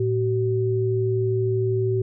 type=tone pair together; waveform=sine; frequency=113 / 380.1 Hz; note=A2 / F#4; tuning=+47 / +47 cents; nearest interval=octave + major sixth; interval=2100 cents; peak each=-22 dBFS; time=0-2.02 s; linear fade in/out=5 ms; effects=none